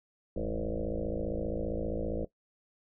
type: tone with frequency modulation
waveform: sine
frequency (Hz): 261.6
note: C4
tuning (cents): 0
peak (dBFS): -30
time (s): 0.36-2.25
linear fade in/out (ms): 5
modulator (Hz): 55.1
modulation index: 5.8
effects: noise-tail reverb RT60 0.1 s tail -17 dB re dry